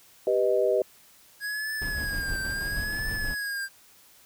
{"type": "chord", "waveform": "sine", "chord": "G augmented", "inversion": "none", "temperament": "equal", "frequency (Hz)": [392, 493.9, 622.3], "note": ["G4", "B4", "D#5"], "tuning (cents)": [0, 0, 0], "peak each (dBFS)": -25, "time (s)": [0.27, 0.82], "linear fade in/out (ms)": 2}
{"type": "tone with vibrato", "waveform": "square", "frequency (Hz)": 1653, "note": "G#6", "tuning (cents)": -9, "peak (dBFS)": -30, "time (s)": [1.4, 3.69], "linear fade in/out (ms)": 50, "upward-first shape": "triangle", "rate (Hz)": 0.74, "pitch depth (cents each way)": 99}
{"type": "noise with tremolo", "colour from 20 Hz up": "brown", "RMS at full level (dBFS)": -33, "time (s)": [1.81, 3.35], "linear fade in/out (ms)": 10, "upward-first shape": "square", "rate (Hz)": 6.3, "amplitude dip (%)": 30}
{"effects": ["white hiss -56 dBFS RMS until 4.25 s"]}